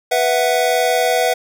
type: chord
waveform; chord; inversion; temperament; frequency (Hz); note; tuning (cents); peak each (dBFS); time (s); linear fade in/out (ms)
square; B suspended fourth; none; equal; 493.9 / 659.3 / 740; B4 / E5 / F#5; 0 / 0 / 0; -19; 0.11-1.34; 10
effects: none